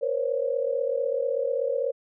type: tone cluster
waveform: sine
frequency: 474.5 / 523 / 559 Hz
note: A#4 / C5 / C#5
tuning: +31 / -1 / +14 cents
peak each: -28 dBFS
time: 0.01-1.92 s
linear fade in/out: 20 ms
effects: none